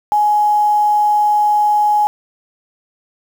sine tone with quantisation, 837 Hz, G#5, 13 cents sharp, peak -10 dBFS, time 0.12-2.07 s, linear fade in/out 0 ms, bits 6, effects none

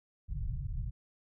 pink low-pass noise, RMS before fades -36 dBFS, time 0.28-0.91 s, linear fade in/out 20 ms, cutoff 160 Hz, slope 96 dB/octave, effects none

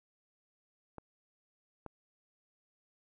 clicks, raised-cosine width 1 ms, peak -30 / -29 dBFS, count 2, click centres 0.983 / 1.863 s, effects none

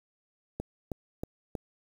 click train, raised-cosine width 2 ms, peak -20 dBFS, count 4, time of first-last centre 0.6-1.552 s, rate 3.15 Hz, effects 8-bit

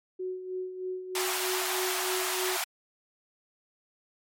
sine tone with tremolo, 370 Hz, F#4, in tune, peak -30 dBFS, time 0.19-2.57 s, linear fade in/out 10 ms, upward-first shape sine, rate 3.2 Hz, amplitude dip 60%
pink high-pass noise, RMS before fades -31 dBFS, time 1.15-2.64 s, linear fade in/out 2 ms, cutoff 640 Hz, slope 96 dB/octave
effects MP3 64 kbps

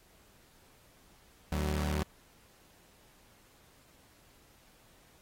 sawtooth tone pair together, 74.9 / 188.74 Hz, D2 / F#3, +35 / +35 cents, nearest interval octave + major third, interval 1600 cents, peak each -27 / -32 dBFS, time 1.52-2.03 s, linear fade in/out 0 ms, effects pink hiss -63 dBFS RMS until 5.21 s + AAC 48 kbps

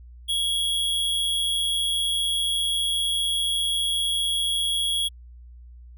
square tone with amplitude modulation, 3322 Hz, G#7, in tune, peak -21 dBFS, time 0.28-5.09 s, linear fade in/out 20 ms, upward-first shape sine, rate 175 Hz, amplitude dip 35%, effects added 60 Hz sine -42 dBFS peak until 5.97 s

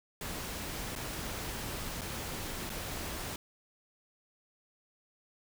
pink noise with dropouts, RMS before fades -39 dBFS, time 0.21-3.36 s, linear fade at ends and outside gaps 2 ms, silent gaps 0.953-0.96 / 2.011-2.016 / 2.695-2.7 s, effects none

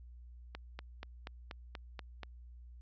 click train, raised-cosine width 0.3 ms, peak -27 dBFS, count 8, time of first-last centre 0.55-2.233 s, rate 4.16 Hz, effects added 60 Hz sine -50 dBFS peak until 2.81 s + resampled to 16000 Hz

